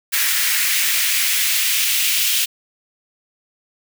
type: noise with high-pass filter sweep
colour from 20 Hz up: white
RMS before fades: -18 dBFS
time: 0.12-2.46 s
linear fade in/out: 20 ms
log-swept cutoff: 1800 to 2700 Hz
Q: 2
effects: none